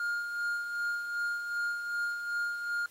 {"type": "tone with tremolo", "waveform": "triangle", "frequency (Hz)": 1414, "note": "F6", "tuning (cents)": 21, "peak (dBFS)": -27, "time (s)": [0, 2.86], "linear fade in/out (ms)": 2, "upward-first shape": "sine", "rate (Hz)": 2.6, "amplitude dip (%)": 50, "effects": ["white hiss -60 dBFS RMS until 2.9 s", "AAC 48 kbps"]}